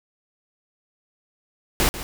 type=noise with echo; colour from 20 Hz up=pink; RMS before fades=-19 dBFS; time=1.8-1.89 s; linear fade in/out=0 ms; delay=140 ms; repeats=1; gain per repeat=-13 dB; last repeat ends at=2.03 s; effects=none